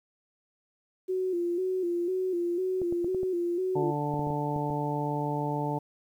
sine tone with vibrato, 359.3 Hz, F4, 49 cents sharp, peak -26 dBFS, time 1.08-3.92 s, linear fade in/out 20 ms, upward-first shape square, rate 2 Hz, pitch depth 62 cents each way
clicks, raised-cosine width 2 ms, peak -25 dBFS, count 11, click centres 2.817 / 2.925 / 3.045 / 3.147 / 3.232 / 4.14 / 4.194 / 4.271 / 4.304 / 4.562 / 4.703 s
harmonic tone, 146.83 Hz, D3, in tune, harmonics 1 / 2 / 3 / 4 / 5 / 6, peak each -32 / -34 / -36 / -38 / -39 / -33 dBFS, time 3.75-5.79 s, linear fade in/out 10 ms
effects 10-bit

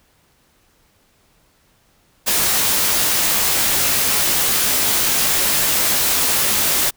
white noise with comb filter, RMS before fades -17 dBFS, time 2.26-6.91 s, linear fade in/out 20 ms, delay 17 ms, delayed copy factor -0.55, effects pink hiss -58 dBFS RMS until 6.96 s

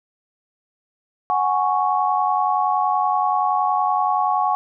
sine chord, F# suspended second, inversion none, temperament equal, 740 / 830.6 / 1108.7 Hz, F#5 / G#5 / C#6, 0 / 0 / 0 cents, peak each -21 / -21 / -21 dBFS, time 1.3-4.55 s, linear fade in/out 0 ms, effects none

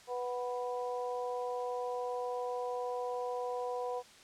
harmonic tone, 246.9 Hz, B3, in tune, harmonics 2 / 3 / 4, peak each -36 / -40 / -42 dBFS, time 0.07-4.03 s, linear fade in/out 50 ms, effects white hiss -57 dBFS RMS until 4.23 s + low-pass 7000 Hz 12 dB/octave

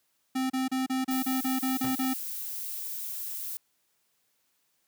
square tone bursts, 260.8 Hz, C4, 5 cents flat, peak -27 dBFS, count 10, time 0.35-2.138 s, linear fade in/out 10 ms, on 150 ms, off 32 ms
violet noise, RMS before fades -36 dBFS, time 1.11-3.57 s, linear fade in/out 0 ms
sawtooth tone with exponential decay, 126.8 Hz, B2, 46 cents sharp, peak -28 dBFS, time 1.84-2.02 s, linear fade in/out 0 ms, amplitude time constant 38 ms
effects white hiss -73 dBFS RMS until 4.87 s + high-pass 80 Hz 12 dB/octave

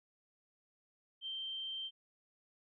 sine tone, 3136 Hz, G7, in tune, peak -39 dBFS, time 1.21-1.91 s, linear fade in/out 50 ms, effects none

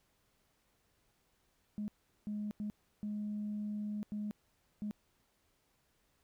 sine tone bursts at uneven times, 209.2 Hz, G#3, 13 cents sharp, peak -35 dBFS, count 6, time 1.78-1.88 / 2.27-2.51 / 2.6-2.7 / 3.03-4.03 / 4.12-4.31 / 4.82-4.91 s, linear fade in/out 0 ms, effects tanh soft clip ceiling -32 dBFS + pink hiss -75 dBFS RMS until 6.23 s

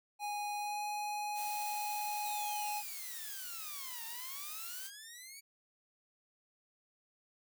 square tone with pitch glide, 827 to 834.2 Hz, G#5 to G#5, -8 to +7 cents, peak -37 dBFS, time 0.19-2.83 s, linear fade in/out 50 ms, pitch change +15 cents, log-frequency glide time 0.57-0.85 s
blue noise, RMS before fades -45 dBFS, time 1.34-4.91 s, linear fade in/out 50 ms
10% pulse exponential two-way sweep, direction down then up, 3980 to 900 to 2294 Hz, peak -40 dBFS, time 2.24-5.41 s, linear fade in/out 20 ms, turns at 4.05 s
effects none

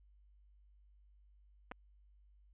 clicks, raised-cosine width 0.5 ms, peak -30 dBFS, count 2, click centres 1.714 / 1.718 s, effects added 50 Hz sine -62 dBFS peak until 2.53 s + resampled to 8000 Hz

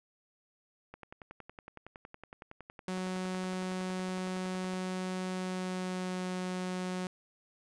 click train, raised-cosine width 0.5 ms, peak -31 dBFS, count 42, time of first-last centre 0.94-4.736 s, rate 10.8 Hz
sawtooth tone with pitch glide, 185 to 183.19 Hz, F#3 to F#3, 0 to -17 cents, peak -30 dBFS, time 2.88-7.07 s, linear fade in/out 2 ms, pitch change -17 cents, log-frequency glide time 5.29-6.29 s
effects resampled to 22050 Hz

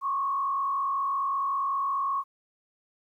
sine tone with frequency modulation, 1103 Hz, C#6, 9 cents flat, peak -25 dBFS, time 0.01-2.24 s, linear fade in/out 50 ms, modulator 45.3 Hz, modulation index 0.84, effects 11-bit

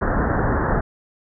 pink low-pass noise, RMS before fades -20 dBFS, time 0.01-0.81 s, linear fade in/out 10 ms, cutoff 1800 Hz, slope 96 dB/octave, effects none

